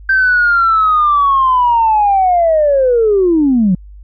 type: linear sweep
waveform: sine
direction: down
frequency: 1568 to 172.9 Hz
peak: -7 dBFS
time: 0.09-3.75 s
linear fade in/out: 5 ms
effects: tanh soft clip ceiling -3 dBFS + added 50 Hz sine -32 dBFS peak until 4.03 s